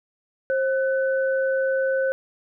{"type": "tone pair together", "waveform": "sine", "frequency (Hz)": [532, 1504.7], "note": ["C5", "F#6"], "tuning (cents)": [29, 29], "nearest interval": "octave + tritone", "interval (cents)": 1800, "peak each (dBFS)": [-20, -28], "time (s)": [0.5, 2.12], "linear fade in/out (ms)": 0, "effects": []}